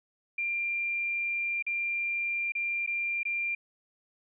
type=tone with dropouts; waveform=sine; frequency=2383 Hz; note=D7; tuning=25 cents sharp; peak=-28 dBFS; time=0.38-3.55 s; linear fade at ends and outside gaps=5 ms; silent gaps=1.625-1.665 / 2.521-2.551 / 2.864-2.874 / 3.232-3.252 s; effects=none